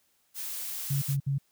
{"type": "noise", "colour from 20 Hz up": "blue", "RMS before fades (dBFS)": -36, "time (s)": [0.34, 1.17], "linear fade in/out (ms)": 50}
{"type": "tone bursts", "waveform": "sine", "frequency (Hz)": 138.59, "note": "C#3", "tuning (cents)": 0, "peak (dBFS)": -25, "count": 3, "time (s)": [0.9, 1.384], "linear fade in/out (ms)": 10, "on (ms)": 120, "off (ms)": 62}
{"effects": ["white hiss -70 dBFS RMS until 1.51 s"]}